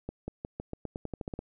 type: accelerating click train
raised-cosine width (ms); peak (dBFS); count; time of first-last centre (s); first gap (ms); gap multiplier
2; -22; 13; 0.09-1.391; 190; 0.89
effects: none